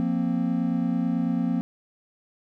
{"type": "chord", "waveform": "triangle", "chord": "F suspended fourth", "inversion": "none", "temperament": "just", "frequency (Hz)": [174.61, 232.8, 261.9], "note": ["F3", "Bb3", "C4"], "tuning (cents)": [0, -2, 2], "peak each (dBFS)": [-25, -24, -25], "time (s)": [0, 1.61], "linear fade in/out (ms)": 0, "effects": []}